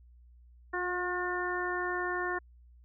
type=harmonic tone with a mistuned harmonic; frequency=359.4 Hz; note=F4; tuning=50 cents sharp; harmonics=1 / 2 / 3 / 4 / 5; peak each=-35 / -39 / -37 / -38 / -36 dBFS; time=0.73-2.39 s; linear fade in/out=10 ms; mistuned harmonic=1; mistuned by=-15 cents; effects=added 60 Hz sine -54 dBFS peak until 2.84 s